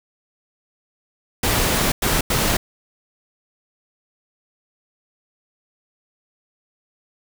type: noise bursts at uneven times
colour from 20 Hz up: pink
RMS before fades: -19 dBFS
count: 3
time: 1.43-1.92 / 2.02-2.21 / 2.3-2.57 s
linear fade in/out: 5 ms
effects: none